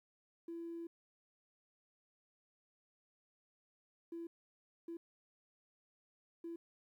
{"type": "tone bursts at uneven times", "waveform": "triangle", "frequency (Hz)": 336, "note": "E4", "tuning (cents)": 33, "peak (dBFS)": -39, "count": 4, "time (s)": [[0.48, 0.87], [4.12, 4.27], [4.88, 4.97], [6.44, 6.56]], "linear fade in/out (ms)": 5, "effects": ["tanh soft clip ceiling -40 dBFS", "13-bit"]}